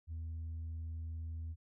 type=tone; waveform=sine; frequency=81.2 Hz; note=E2; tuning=26 cents flat; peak=-37 dBFS; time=0.07-1.56 s; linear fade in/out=50 ms; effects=tanh soft clip ceiling -38 dBFS